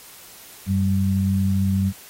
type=tone pair together; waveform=sine; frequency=94.99 / 193.3 Hz; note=F#2 / G3; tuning=+46 / -24 cents; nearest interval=octave; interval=1230 cents; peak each=-20 / -20 dBFS; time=0.66-1.93 s; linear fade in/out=50 ms; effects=white hiss -44 dBFS RMS until 2.09 s + AAC 48 kbps